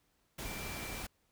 sine tone in noise, 2349 Hz, D7, in tune, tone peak -47 dBFS, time 0.45-1.03 s, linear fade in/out 10 ms, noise pink, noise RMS -42 dBFS, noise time 0.38-1.07 s, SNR -8 dB, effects pink hiss -75 dBFS RMS until 1.31 s

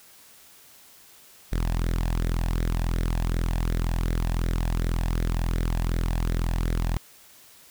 sawtooth tone with flanger, 41.96 Hz, E1, 31 cents sharp, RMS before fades -25 dBFS, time 1.52-6.97 s, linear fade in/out 0 ms, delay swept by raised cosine 0.51 to 1.19 ms, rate 2.7 Hz, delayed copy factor +0.55, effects white hiss -52 dBFS RMS until 7.7 s

